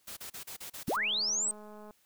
white noise bursts, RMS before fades -43 dBFS, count 7, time 0.07-0.967 s, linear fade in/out 10 ms, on 99 ms, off 34 ms
sine linear sweep, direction up, 138.2 to 8372 Hz, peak -28 dBFS, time 0.88-1.51 s, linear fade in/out 0 ms
click train, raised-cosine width 1 ms, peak -37 dBFS, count 199, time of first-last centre 0.97-1.908 s, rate 211 Hz
effects white hiss -69 dBFS RMS until 2.05 s

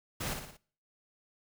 pink noise with echo, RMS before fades -36 dBFS, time 0.2-0.34 s, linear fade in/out 10 ms, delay 58 ms, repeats 4, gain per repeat -5 dB, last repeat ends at 0.572 s, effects noise-tail reverb RT60 0.5 s tail -23 dB re dry

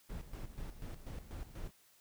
brown noise with tremolo, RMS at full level -43 dBFS, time 0.09-1.71 s, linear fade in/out 10 ms, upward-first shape square, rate 4.1 Hz, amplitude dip 70%, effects white hiss -67 dBFS RMS until 2 s

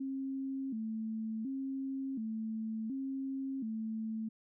sine tone with vibrato, 243.6 Hz, B3, 24 cents flat, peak -35 dBFS, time 0-4.29 s, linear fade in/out 10 ms, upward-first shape square, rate 0.69 Hz, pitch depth 170 cents each way, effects none

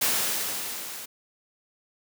white noise with level ramp, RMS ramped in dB -23 to -39 dBFS, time 0.01-1.06 s, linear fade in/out 10 ms, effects high-pass 150 Hz 12 dB/octave

